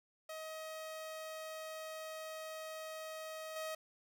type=tone with level steps; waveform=sawtooth; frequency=632 Hz; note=D#5; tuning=27 cents sharp; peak=-40 / -36 dBFS; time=0.29-3.75 s; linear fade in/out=5 ms; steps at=3.56 s; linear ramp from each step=2 ms; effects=none